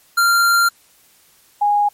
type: tone pair in turn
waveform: square / sine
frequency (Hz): 1386 / 824.1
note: F6 / G#5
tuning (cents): -14 / -14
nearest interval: major sixth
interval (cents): 900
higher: first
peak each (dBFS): -12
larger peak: neither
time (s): 0.17-0.69 / 1.61-1.89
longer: first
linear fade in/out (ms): 10
effects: white hiss -53 dBFS RMS until 1.93 s + MP3 64 kbps